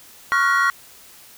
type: chord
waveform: triangle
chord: Gb major seventh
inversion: second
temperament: equal with one note detuned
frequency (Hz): 1108.7 / 1396.9 / 1480 / 1904.9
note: Db6 / F6 / Gb6 / Bb6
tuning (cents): 0 / 0 / 0 / +37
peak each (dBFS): -18 / -18 / -23 / -19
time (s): 0.32-0.7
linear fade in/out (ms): 0
effects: white hiss -46 dBFS RMS until 1.37 s